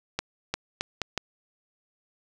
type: accelerating click train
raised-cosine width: 0.2 ms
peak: -10 dBFS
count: 5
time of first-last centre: 0.19-1.177 s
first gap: 350 ms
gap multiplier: 0.77
effects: none